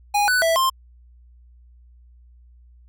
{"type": "tone with pitch steps", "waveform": "square", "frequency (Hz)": [822, 1493, 658, 1053], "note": ["G#5", "F#6", "E5", "C6"], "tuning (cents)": [-18, 15, -3, 11], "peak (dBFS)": -17, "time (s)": [0.14, 0.7], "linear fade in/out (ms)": 10, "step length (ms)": 140, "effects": ["added 60 Hz sine -47 dBFS peak until 2.88 s"]}